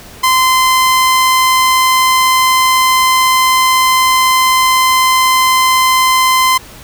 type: tone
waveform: sawtooth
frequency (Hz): 1034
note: C6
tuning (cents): -21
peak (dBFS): -4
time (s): 0.23-6.58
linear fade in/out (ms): 10
effects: pink hiss -35 dBFS RMS until 6.83 s